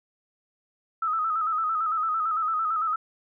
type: tone with vibrato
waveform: sine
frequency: 1286 Hz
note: E6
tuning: 43 cents flat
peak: -23 dBFS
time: 1.02-2.96 s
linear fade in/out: 5 ms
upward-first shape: square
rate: 8.9 Hz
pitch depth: 50 cents each way
effects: none